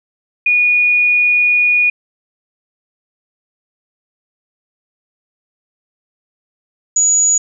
sine tone pair in turn, 2453 / 6835 Hz, D#7 / G#8, -25 / +49 cents, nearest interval octave + tritone, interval 1774 cents, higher second, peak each -9 / -9 dBFS, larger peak neither, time 0.46-1.9 / 6.96-7.38 s, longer first, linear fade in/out 5 ms, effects none

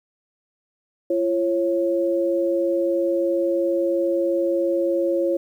sine tone pair together, 341.5 / 547 Hz, F4 / C#5, -39 / -23 cents, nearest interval minor sixth, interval 816 cents, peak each -21 dBFS, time 1.1-5.37 s, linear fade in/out 5 ms, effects 9-bit

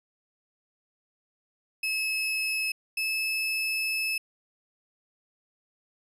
35% pulse tone pair in turn, 2588 / 2606 Hz, E7 / E7, -32 / -20 cents, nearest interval unison, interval 12 cents, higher second, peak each -25 dBFS, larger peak neither, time 1.83-2.72 / 2.97-4.18 s, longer second, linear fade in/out 5 ms, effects resampled to 32000 Hz

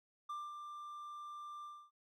triangle tone with ADSR envelope, 1186 Hz, D6, 17 cents sharp, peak -38 dBFS, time 0.29-1.91 s, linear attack 9 ms, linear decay 220 ms, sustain -6 dB, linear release 270 ms, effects none

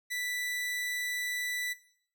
sawtooth tone, 1975.5 Hz, B6, in tune, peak -29 dBFS, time 0.1-1.74 s, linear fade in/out 20 ms, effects noise-tail reverb RT60 0.6 s tail -17 dB re dry

